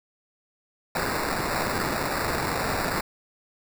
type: noise with sample-and-hold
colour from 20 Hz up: blue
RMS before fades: -27 dBFS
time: 0.95-3.01 s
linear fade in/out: 5 ms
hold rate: 3150 Hz
effects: none